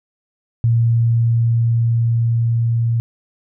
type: tone with level ramp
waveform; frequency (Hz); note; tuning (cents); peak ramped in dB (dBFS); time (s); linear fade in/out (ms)
sine; 116.2; A#2; -5; -11 to -14; 0.64-3; 0
effects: none